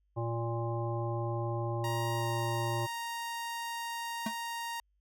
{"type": "harmonic tone", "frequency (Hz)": 116.54, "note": "A#2", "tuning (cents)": 0, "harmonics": [1, 3, 5, 7, 9], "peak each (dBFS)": [-33, -38, -40, -41, -43], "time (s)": [0.16, 2.87], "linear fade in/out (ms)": 20}
{"type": "tone with pitch glide", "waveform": "sawtooth", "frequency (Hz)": [940, 932.4], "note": ["A#5", "A#5"], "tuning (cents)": [14, 0], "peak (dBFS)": -32, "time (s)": [1.84, 4.8], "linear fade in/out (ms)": 2, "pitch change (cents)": -14, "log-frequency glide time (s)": [2.18, 2.24]}
{"type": "tone with exponential decay", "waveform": "square", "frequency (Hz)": 220, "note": "A3", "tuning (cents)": 0, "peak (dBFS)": -30, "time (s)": [4.26, 4.35], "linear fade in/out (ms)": 5, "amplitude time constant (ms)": 18}
{"effects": ["added 50 Hz sine -70 dBFS peak until 5 s"]}